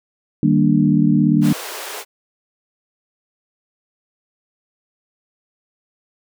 sine chord, Eb major seventh, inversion none, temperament equal, 155.56 / 196 / 233.1 / 293.7 Hz, Eb3 / G3 / Bb3 / D4, 0 / 0 / 0 / 0 cents, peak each -17 dBFS, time 0.43-1.53 s, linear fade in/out 2 ms
pink high-pass noise, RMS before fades -30 dBFS, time 1.41-2.05 s, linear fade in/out 50 ms, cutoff 370 Hz, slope 48 dB/octave
effects none

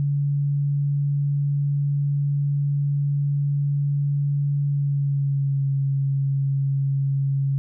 sine tone with pitch glide, 142.5 to 137.65 Hz, C#3 to C#3, +48 to -12 cents, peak -19 dBFS, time 0-7.58 s, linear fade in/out 0 ms, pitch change -60 cents, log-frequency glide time 4.65-5.69 s, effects none

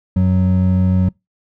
triangle tone pair together, 91.7 / 185 Hz, F#2 / F#3, -15 / 0 cents, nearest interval octave, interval 1215 cents, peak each -12 dBFS, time 0.16-1.09 s, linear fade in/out 5 ms, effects noise-tail reverb RT60 0.2 s tail -25 dB re dry

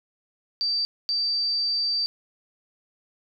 sine tone bursts at uneven times, 4652 Hz, D8, 17 cents flat, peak -22 dBFS, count 2, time 0.61-0.85 / 1.09-2.06 s, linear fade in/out 0 ms, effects none

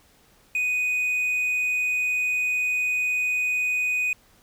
triangle tone, 2489 Hz, D#7, in tune, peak -20 dBFS, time 0.55-4.13 s, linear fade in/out 2 ms, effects pink hiss -58 dBFS RMS until 4.42 s

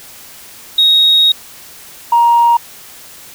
sine tone pair in turn, 3763 / 940.8 Hz, A#7 / A#5, +16 / +16 cents, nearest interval 2 octaves, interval 2400 cents, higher first, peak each -5 dBFS, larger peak neither, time 0.78-1.32 / 2.12-2.57 s, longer first, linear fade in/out 5 ms, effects tanh soft clip ceiling -2 dBFS + white hiss -36 dBFS RMS until 3.34 s

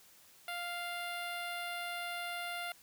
10% pulse tone with notch filter, 698.5 Hz, F5, in tune, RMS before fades -40 dBFS, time 0.48-2.72 s, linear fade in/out 2 ms, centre 6300 Hz, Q 0.69, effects white hiss -61 dBFS RMS until 2.82 s

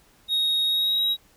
triangle tone with pitch glide, 3756 to 3826 Hz, A#7 to A#7, +12 to +44 cents, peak -19 dBFS, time 0.28-1.17 s, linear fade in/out 50 ms, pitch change +32 cents, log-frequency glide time 0.66-1.03 s, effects pink hiss -58 dBFS RMS until 1.36 s

